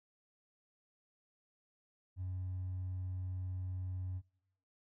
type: tone with hard clipping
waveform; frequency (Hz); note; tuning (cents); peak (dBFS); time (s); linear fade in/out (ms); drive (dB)
triangle; 92.2; F#2; -6; -37; 2.16-4.22; 50; 2
effects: noise-tail reverb RT60 0.8 s tail -24 dB re dry